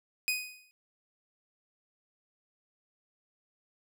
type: tone with exponential decay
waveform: sawtooth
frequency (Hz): 2495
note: D#7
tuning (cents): +4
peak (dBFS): -22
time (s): 0.28-0.71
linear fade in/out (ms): 0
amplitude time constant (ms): 93
effects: none